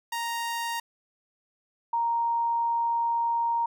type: tone pair in turn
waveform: sawtooth / sine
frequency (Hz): 932.3 / 932.3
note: A#5 / A#5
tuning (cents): 0 / 0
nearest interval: unison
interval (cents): 0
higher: neither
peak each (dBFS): -25 / -23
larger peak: second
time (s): 0.12-0.8 / 1.93-3.66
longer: second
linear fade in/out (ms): 5
effects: none